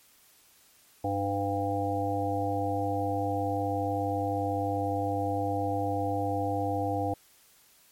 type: harmonic tone with a mistuned harmonic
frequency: 99.7 Hz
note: G2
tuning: 30 cents sharp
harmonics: 1 / 3 / 5 / 7 / 8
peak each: -33 / -33 / -33 / -33 / -33 dBFS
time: 1.04-7.14 s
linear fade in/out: 5 ms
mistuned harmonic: 5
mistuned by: +16 cents
effects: white hiss -60 dBFS RMS until 7.91 s + MP3 64 kbps